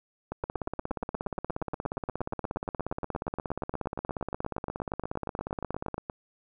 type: two click trains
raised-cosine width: 1 ms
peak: -18 / -19 dBFS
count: 94 / 50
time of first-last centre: 0.44-5.943 / 0.32-6.098 s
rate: 16.9 / 8.48 Hz
effects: none